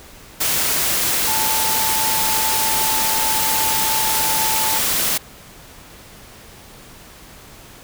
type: tone in noise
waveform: sine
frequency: 880 Hz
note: A5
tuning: in tune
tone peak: -23 dBFS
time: 1.27-4.79 s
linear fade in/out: 10 ms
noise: white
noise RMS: -19 dBFS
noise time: 0.4-5.18 s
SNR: -7 dB
effects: pink hiss -42 dBFS RMS until 7.83 s